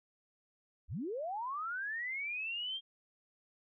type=linear sweep; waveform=sine; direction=up; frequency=41.2 to 3227 Hz; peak=-36 dBFS; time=0.88-2.81 s; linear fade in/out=50 ms; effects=none